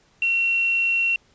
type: tone with quantisation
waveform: sine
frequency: 2729 Hz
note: F7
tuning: 41 cents flat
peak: -18 dBFS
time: 0.22-1.16 s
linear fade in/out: 2 ms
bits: 7
effects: pink hiss -59 dBFS RMS until 1.34 s + resampled to 16000 Hz